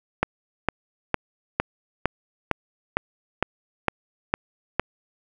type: click train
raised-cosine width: 0.5 ms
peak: -4 dBFS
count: 11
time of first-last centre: 0.23-4.796 s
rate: 2.19 Hz
effects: none